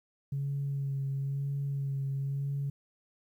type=tone with vibrato; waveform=sine; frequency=138.59 Hz; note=C#3; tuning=in tune; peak=-29 dBFS; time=0.32-2.7 s; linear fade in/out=5 ms; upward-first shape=sine; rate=1 Hz; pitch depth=22 cents each way; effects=tanh soft clip ceiling -26 dBFS + 11-bit